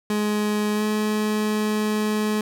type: tone with pitch glide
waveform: 30% pulse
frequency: 210 to 212.9 Hz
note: G#3 to G#3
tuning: +19 to +43 cents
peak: -18 dBFS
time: 0.1-2.41 s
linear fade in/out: 2 ms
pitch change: +24 cents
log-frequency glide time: 0.74-0.83 s
effects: none